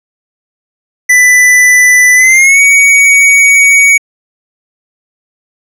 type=tone with pitch glide; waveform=square; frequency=1990 to 2247 Hz; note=B6 to C#7; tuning=+13 to +23 cents; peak=-3 dBFS; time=1.09-3.98 s; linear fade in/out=10 ms; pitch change=+210 cents; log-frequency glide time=2.15-2.61 s; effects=low-pass 12000 Hz 12 dB/octave